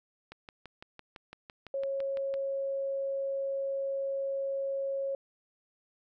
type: click train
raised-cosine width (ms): 0.3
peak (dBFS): -29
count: 13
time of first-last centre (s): 0.32-2.34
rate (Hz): 5.94
type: tone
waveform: sine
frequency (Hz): 547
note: C#5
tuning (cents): -23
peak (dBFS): -30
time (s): 1.74-5.15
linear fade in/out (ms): 2
effects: none